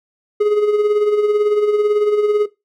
triangle tone with tremolo, 418.4 Hz, G#4, 13 cents sharp, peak -8 dBFS, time 0.4-2.46 s, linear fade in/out 10 ms, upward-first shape sine, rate 18 Hz, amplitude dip 50%, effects noise-tail reverb RT60 0.2 s tail -17 dB re dry

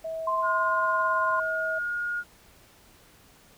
sine tone with pitch glide, 647 to 640.3 Hz, E5 to D#5, -32 to +49 cents, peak -30 dBFS, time 0.04-1.79 s, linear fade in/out 10 ms, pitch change -19 cents, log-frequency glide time 0.46-1.38 s
sine tone with tremolo, 1044 Hz, C6, 4 cents flat, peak -23 dBFS, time 0.27-1.4 s, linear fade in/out 5 ms, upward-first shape sine, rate 18 Hz, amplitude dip 25%
sine tone, 1430 Hz, F6, 41 cents sharp, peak -27 dBFS, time 0.42-2.24 s, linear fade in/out 50 ms
effects pink hiss -56 dBFS RMS until 3.57 s

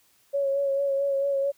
sine tone with vibrato, 554.4 Hz, C#5, in tune, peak -22 dBFS, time 0.33-1.52 s, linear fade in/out 20 ms, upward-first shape sine, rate 4.5 Hz, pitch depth 26 cents each way, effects white hiss -63 dBFS RMS until 1.57 s

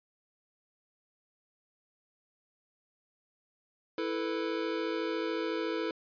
square chord, E suspended fourth, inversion none, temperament equal, 329.6 / 440 / 493.9 Hz, E4 / A4 / B4, 0 / 0 / 0 cents, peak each -35 / -36 / -38 dBFS, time 3.98-5.91 s, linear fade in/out 2 ms, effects resampled to 11025 Hz

